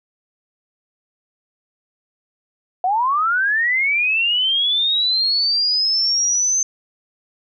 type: linear sweep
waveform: sine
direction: up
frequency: 706 to 6272 Hz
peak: -15 dBFS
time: 2.84-6.63 s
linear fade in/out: 2 ms
effects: none